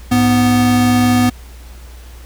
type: tone pair together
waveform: square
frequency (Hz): 103.81 / 246.9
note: G#2 / B3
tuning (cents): 0 / 0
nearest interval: octave + minor third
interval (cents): 1500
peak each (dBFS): -18 / -11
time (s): 0.11-1.3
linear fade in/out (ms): 10
effects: added 60 Hz sine -33 dBFS peak until 2.25 s + pink hiss -43 dBFS RMS until 2.25 s